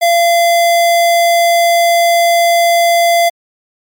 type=tone; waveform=square; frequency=684 Hz; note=F5; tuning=36 cents flat; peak=-8 dBFS; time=0.01-3.3 s; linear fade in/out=20 ms; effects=MP3 96 kbps